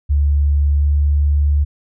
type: tone with pitch glide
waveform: sine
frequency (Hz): 72.1 to 72.69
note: D2 to D2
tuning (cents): -31 to -17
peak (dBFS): -11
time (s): 0.09-1.65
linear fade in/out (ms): 20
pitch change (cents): +14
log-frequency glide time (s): 0.78-0.85
effects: none